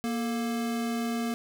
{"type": "tone pair together", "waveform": "square", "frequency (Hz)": [234.8, 440], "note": ["A#3", "A4"], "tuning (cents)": [13, 0], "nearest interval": "major seventh", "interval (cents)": 1087, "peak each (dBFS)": [-29, -39], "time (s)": [0.04, 1.34], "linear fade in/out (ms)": 0, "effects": []}